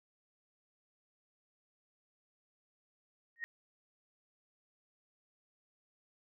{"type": "tone with exponential growth", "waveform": "sine", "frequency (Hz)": 1864.7, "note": "A#6", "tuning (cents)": 0, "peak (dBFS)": -32, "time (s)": [3.36, 3.44], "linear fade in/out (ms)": 0, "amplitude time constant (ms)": 16, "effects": []}